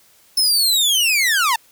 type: linear sweep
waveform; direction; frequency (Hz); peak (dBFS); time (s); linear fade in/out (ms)
sawtooth; down; 5300 to 868; -11; 0.37-1.56; 5
effects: white hiss -53 dBFS RMS until 1.71 s